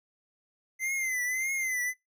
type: tone with vibrato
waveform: square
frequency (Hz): 2058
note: C7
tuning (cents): -29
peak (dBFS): -29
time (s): 0.79-1.94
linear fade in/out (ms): 50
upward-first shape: triangle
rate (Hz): 1.7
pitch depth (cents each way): 94
effects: noise-tail reverb RT60 0.2 s tail -24 dB re dry